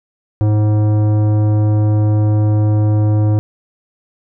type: tone with tanh clipping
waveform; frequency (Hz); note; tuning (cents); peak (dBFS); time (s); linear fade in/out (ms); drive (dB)
triangle; 106; G#2; +36; -12; 0.41-3.39; 0; 18
effects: none